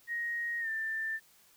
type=tone with pitch glide; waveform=sine; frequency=1877 to 1780.9 Hz; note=A#6 to A6; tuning=+11 to +20 cents; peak=-32 dBFS; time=0.07-1.2 s; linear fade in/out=50 ms; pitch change=-91 cents; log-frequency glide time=0.6-0.69 s; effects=white hiss -63 dBFS RMS until 1.56 s